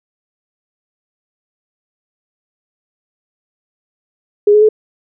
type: tone with pitch steps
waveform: sine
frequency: 413.3 / 422.2 / 431.3 Hz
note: G#4 / G#4 / A4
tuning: -8 / +29 / -35 cents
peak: -5 dBFS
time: 4.47-4.689 s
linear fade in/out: 5 ms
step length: 73 ms
effects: none